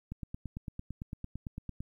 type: click train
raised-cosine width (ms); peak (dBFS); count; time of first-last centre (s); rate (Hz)
5; -26; 16; 0.12-1.805; 8.9
effects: 11-bit